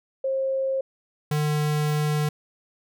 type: tone pair in turn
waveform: sine / square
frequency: 534 / 150.28 Hz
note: C5 / D3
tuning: +35 / +40 cents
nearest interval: octave + minor seventh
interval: 2195 cents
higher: first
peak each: -22 dBFS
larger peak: neither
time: 0.24-0.81 / 1.31-2.29 s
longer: second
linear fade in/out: 5 ms
effects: none